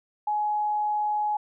sine tone, 841 Hz, G#5, 22 cents sharp, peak -23 dBFS, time 0.27-1.37 s, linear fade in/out 5 ms, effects none

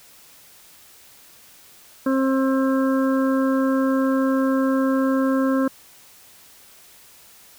harmonic tone, 266.1 Hz, C4, 29 cents sharp, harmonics 1 / 2 / 4 / 5 / 6, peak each -18 / -24 / -30 / -32 / -34 dBFS, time 2.06-5.68 s, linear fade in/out 5 ms, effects white hiss -49 dBFS RMS until 7.58 s

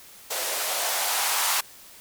violet noise with band-pass filter sweep, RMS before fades -26 dBFS, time 0.3-1.61 s, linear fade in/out 10 ms, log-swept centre 510 to 970 Hz, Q 2.5, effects white hiss -48 dBFS RMS until 2 s

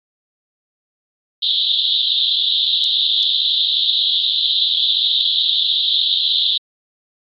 pink band-pass noise, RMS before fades -17 dBFS, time 1.42-6.58 s, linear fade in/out 10 ms, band 3300 to 4000 Hz, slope 96 dB/octave, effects AAC 48 kbps

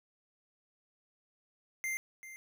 square tone with echo, 2093 Hz, C7, in tune, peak -34 dBFS, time 1.84-1.97 s, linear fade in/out 0 ms, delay 390 ms, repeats 1, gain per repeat -13 dB, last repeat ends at 2.36 s, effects none

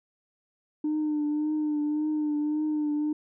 sine tone with vibrato, 301.6 Hz, D4, 46 cents sharp, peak -23 dBFS, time 0.84-3.13 s, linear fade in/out 5 ms, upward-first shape triangle, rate 1.8 Hz, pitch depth 37 cents each way, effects tanh soft clip ceiling -22 dBFS

